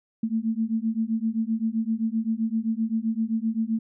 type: beating tone pair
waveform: sine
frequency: 220 / 227.7 Hz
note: A3 / A#3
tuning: 0 / -40 cents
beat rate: 7.7 Hz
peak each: -26 dBFS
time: 0.23-3.79 s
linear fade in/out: 5 ms
effects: none